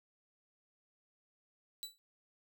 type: tone with exponential decay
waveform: sawtooth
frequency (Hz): 3951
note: B7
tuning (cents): 0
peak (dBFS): -34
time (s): 1.83-1.98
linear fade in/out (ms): 0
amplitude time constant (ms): 31
effects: none